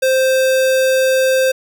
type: tone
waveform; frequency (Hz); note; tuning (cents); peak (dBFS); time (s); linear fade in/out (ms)
square; 523.3; C5; 0; -12; 0.02-1.52; 10
effects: none